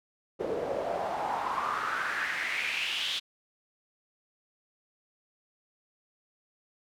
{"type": "noise with band-pass filter sweep", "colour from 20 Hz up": "pink", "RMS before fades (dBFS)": -32, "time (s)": [0.39, 3.2], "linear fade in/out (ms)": 20, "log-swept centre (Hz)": [440, 3500], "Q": 4.5, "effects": []}